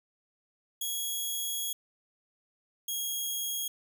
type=tone pair in turn; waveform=10% pulse; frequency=3326 / 3286 Hz; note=G#7 / G#7; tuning=+2 / -19 cents; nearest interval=unison; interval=21 cents; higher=first; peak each=-23 dBFS; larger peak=neither; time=0.81-1.73 / 2.88-3.68 s; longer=first; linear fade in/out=5 ms; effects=none